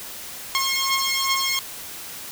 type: beating tone pair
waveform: 10% pulse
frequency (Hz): 1077 / 1079.6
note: C6 / C#6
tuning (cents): +50 / -46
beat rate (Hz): 2.6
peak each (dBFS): -14 / -16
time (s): 0.55-1.59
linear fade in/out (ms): 0
effects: white hiss -36 dBFS RMS until 2.31 s